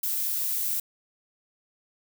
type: noise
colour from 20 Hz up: violet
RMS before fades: -28 dBFS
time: 0.03-0.8 s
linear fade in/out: 5 ms
effects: none